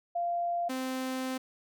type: tone pair in turn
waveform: sine / sawtooth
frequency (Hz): 693 / 259.6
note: F5 / C4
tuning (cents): -14 / -13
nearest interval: octave + perfect fourth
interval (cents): 1699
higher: first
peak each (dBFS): -28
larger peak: neither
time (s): 0.15-0.69 / 0.69-1.38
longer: second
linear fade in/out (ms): 10
effects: none